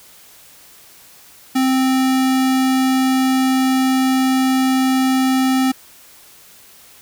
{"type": "tone", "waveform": "square", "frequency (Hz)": 261.6, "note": "C4", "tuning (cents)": 0, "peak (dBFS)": -14, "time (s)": [1.55, 5.72], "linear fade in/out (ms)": 10, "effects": ["white hiss -45 dBFS RMS until 7.01 s"]}